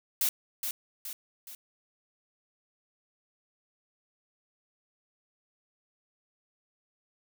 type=noise with echo; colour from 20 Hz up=blue; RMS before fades=-27 dBFS; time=0.21-0.29 s; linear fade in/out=2 ms; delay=420 ms; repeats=3; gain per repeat=-6 dB; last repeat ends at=1.55 s; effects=none